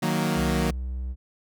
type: chord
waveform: sawtooth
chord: D# minor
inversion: none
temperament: equal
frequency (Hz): 155.56 / 185 / 233.1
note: D#3 / F#3 / A#3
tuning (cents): 0 / 0 / 0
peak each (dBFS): -23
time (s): 0.02-0.71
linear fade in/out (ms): 10
type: tone with pitch glide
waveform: triangle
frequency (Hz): 65.41 to 63.33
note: C2 to B1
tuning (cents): 0 to +44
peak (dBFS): -26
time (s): 0.35-1.16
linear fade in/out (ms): 50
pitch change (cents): -56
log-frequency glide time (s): 0.5-0.7
effects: none